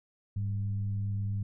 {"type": "tone with frequency modulation", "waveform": "sine", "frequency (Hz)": 102.2, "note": "G#2", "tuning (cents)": -27, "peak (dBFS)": -29, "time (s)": [0.36, 1.43], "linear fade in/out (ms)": 5, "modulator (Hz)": 93, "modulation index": 0.41, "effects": []}